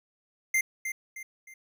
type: tone with echo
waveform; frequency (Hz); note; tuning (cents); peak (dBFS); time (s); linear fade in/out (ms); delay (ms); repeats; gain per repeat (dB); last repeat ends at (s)
square; 2093; C7; 0; -23; 0.54-0.61; 5; 310; 3; -8; 1.54
effects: none